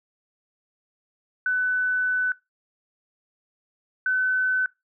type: tone pair in turn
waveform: sine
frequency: 1500 / 1513.1 Hz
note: F#6 / F#6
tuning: +23 / +38 cents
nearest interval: unison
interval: 15 cents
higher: second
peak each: -20 dBFS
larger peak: neither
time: 1.46-2.32 / 4.06-4.66 s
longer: first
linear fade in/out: 2 ms
effects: noise-tail reverb RT60 0.2 s tail -21 dB re dry